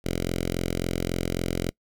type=tone with notch filter; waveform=5% pulse; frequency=43.65 Hz; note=F1; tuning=in tune; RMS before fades=-28 dBFS; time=0.04-1.71 s; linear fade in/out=20 ms; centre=1100 Hz; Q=1.1; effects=noise-tail reverb RT60 0.1 s tail -25 dB re dry